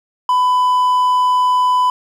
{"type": "tone", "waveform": "triangle", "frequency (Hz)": 1000, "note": "B5", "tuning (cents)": 21, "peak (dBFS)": -9, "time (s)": [0.29, 1.9], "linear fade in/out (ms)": 2, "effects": ["8-bit"]}